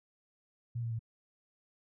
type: tone with pitch steps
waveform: sine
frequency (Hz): 118.4 / 115.83 / 113.31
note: A#2 / A#2 / A#2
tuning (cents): +27 / -11 / -49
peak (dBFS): -33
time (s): 0.75-0.993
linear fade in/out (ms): 10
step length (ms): 81
effects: none